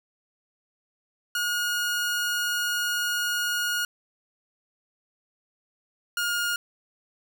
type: tone pair in turn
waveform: sawtooth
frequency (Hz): 1438 / 1423.9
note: F#6 / F6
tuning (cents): -50 / +33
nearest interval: unison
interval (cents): 17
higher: first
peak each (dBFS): -21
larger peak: neither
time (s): 1.35-3.85 / 6.17-6.56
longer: first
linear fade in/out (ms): 2
effects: 10-bit